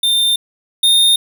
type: tone pair in turn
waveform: square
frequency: 3610 / 3658 Hz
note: A7 / A#7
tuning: +44 / -33 cents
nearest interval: unison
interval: 23 cents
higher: second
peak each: -12 / -9 dBFS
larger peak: second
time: 0.03-0.36 / 0.83-1.16 s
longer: neither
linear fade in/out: 5 ms
effects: none